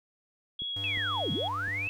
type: tone with vibrato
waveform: sine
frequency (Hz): 3322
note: G#7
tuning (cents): 0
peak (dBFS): -32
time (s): 0.59-1.48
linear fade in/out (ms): 5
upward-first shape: sine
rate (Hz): 4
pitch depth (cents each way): 10
type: click train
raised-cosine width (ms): 3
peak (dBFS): -32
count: 4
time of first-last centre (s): 0.62-1.68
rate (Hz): 2.83
type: tone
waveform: square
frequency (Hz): 98.8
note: G2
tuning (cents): +14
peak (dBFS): -39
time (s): 0.76-1.88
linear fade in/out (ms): 5
type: linear two-way sweep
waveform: sine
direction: down then up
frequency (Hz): 2685 to 124.8 to 2685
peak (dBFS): -30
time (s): 0.84-1.89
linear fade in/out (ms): 0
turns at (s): 1.32
effects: none